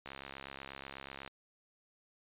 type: click train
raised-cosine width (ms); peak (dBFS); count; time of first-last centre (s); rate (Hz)
0.3; -28; 84; 0.06-1.277; 68.2
effects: resampled to 8000 Hz